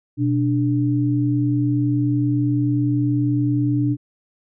sine tone pair together, 123.5 / 293.7 Hz, B2 / D4, 0 / 0 cents, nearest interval octave + minor third, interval 1500 cents, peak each -19 dBFS, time 0.17-3.97 s, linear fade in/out 50 ms, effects none

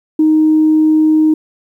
sine tone, 311.3 Hz, D#4, 1 cent sharp, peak -6 dBFS, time 0.19-1.34 s, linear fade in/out 5 ms, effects tanh soft clip ceiling -2 dBFS + 8-bit

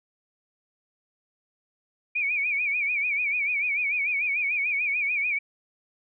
sine tone with vibrato, 2349 Hz, D7, in tune, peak -23 dBFS, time 2.15-5.39 s, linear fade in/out 10 ms, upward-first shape sine, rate 6.8 Hz, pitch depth 110 cents each way, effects none

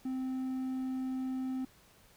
triangle tone, 260 Hz, C4, 11 cents flat, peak -31 dBFS, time 0.05-1.65 s, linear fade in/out 5 ms, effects pink hiss -62 dBFS RMS until 2.16 s

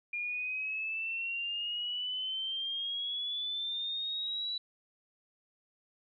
sine exponential sweep, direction up, 2409 to 3951 Hz, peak -33 dBFS, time 0.13-4.58 s, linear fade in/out 5 ms, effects none

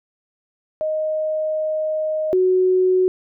sine tone pair in turn, 622.3 / 370 Hz, D#5 / F#4, 0 / 0 cents, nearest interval major sixth, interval 900 cents, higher first, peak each -19 / -13 dBFS, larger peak second, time 0.81-2.33 / 2.33-3.08 s, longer first, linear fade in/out 0 ms, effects none

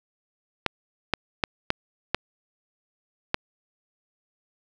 clicks, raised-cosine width 0.3 ms, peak -5 dBFS, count 6, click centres 0.663 / 1.137 / 1.438 / 1.704 / 2.146 / 3.344 s, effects none

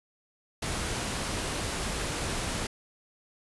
pink noise, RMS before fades -32 dBFS, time 0.62-2.67 s, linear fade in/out 5 ms, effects resampled to 24000 Hz

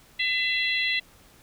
harmonic tone, 673 Hz, E5, 36 cents sharp, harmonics 3 / 4 / 5 / 6, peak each -26 / -28 / -30 / -32 dBFS, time 0.19-1 s, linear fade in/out 10 ms, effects pink hiss -55 dBFS RMS until 1.42 s

